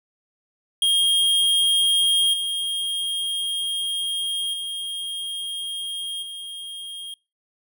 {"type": "tone with level steps", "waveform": "square", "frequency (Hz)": 3239, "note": "G#7", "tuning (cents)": -44, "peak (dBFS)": [-17, -24, -28, -33], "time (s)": [0.82, 7.14], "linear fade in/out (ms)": 2, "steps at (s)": [2.33, 4.53, 6.22], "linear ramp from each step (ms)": 10, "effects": ["noise-tail reverb RT60 0.3 s tail -26 dB re dry"]}